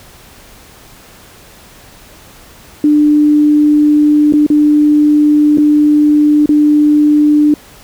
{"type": "tone with dropouts", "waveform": "sine", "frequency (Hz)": 297.9, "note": "D4", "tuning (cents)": 25, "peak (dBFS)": -5, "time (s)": [2.84, 7.54], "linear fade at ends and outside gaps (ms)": 2, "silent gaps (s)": [[4.325, 4.336], [4.465, 4.501], [5.574, 5.582], [6.459, 6.491]], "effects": ["pink hiss -39 dBFS RMS until 7.83 s"]}